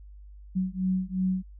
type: beating tone pair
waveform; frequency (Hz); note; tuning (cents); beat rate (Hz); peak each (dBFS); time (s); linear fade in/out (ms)
sine; 185 / 187.8; F#3 / F#3; 0 / +26; 2.8; -28; 0.55-1.43; 20
effects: added 50 Hz sine -44 dBFS peak until 1.59 s